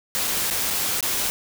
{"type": "noise with dropouts", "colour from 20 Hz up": "white", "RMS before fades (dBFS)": -24, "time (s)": [0.15, 1.3], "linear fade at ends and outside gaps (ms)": 0, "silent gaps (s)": [[0.273, 0.277], [0.502, 0.509], [0.703, 0.707], [1.007, 1.027]], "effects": []}